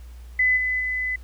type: tone with level steps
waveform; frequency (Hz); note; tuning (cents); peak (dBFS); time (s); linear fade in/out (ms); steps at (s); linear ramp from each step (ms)
sine; 2010; B6; +30; -16 / -21 / -23; 0.39-1.16; 5; 0.56 / 0.79; 20
effects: added 60 Hz sine -38 dBFS peak until 1.23 s + pink hiss -56 dBFS RMS until 1.23 s